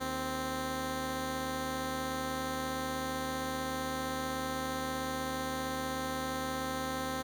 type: tone pair together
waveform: 10% pulse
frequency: 76.91 / 261.4 Hz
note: D#2 / C4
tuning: -20 / -1 cents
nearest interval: octave + major sixth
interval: 2119 cents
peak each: -33 / -26 dBFS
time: 0-7.23 s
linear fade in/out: 20 ms
effects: none